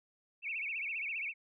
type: tone with vibrato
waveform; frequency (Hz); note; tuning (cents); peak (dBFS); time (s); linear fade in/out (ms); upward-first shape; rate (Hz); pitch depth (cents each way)
sine; 2439; D#7; -35; -35; 0.42-1.34; 50; sine; 15; 190
effects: none